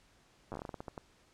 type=slowing click train; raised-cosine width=1 ms; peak=-27 dBFS; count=13; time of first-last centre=0.52-0.978 s; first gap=9 ms; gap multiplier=1.24; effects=pink hiss -66 dBFS RMS until 1.33 s + low-pass 8000 Hz 12 dB/octave